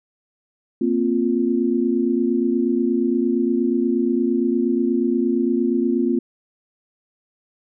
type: chord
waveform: sine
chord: Bb suspended second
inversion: none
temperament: equal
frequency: 233.1 / 261.6 / 349.2 Hz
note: Bb3 / C4 / F4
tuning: 0 / 0 / 0 cents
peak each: -21 dBFS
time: 0.81-6.19 s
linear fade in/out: 5 ms
effects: none